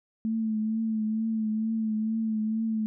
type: tone with vibrato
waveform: sine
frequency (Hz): 219.9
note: A3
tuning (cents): -1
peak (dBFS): -25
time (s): 0.25-2.86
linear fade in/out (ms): 0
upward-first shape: triangle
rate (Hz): 2.2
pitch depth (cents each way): 41
effects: none